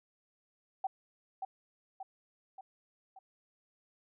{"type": "tone with echo", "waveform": "sine", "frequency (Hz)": 767, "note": "G5", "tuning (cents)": -38, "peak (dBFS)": -30, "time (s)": [0.84, 0.87], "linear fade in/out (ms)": 5, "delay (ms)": 580, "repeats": 4, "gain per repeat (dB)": -5, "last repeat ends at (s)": 3.19, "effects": []}